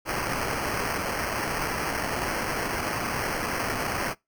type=noise with sample-and-hold; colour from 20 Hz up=blue; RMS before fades=-29 dBFS; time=0.05-4.15 s; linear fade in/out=50 ms; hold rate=3675 Hz; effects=noise-tail reverb RT60 0.2 s tail -24 dB re dry